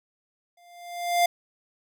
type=tone with exponential growth; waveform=square; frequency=698.5 Hz; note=F5; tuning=in tune; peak=-17 dBFS; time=0.57-1.26 s; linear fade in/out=5 ms; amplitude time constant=150 ms; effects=none